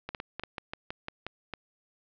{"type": "clicks", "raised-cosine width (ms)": 0.3, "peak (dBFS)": -19, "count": 11, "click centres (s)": [0.09, 0.148, 0.201, 0.396, 0.436, 0.582, 0.735, 0.905, 1.084, 1.266, 1.537], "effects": ["low-pass 4000 Hz 12 dB/octave"]}